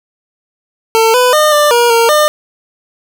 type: tone with pitch steps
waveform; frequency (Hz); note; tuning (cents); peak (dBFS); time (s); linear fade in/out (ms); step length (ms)
25% pulse; 448.9 / 499.1 / 608 / 593 / 476 / 462 / 603; A4 / B4 / D#5 / D5 / A#4 / A#4 / D5; +35 / +18 / -40 / +17 / +36 / -16 / +46; -3; 0.95-2.28; 0; 190
effects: none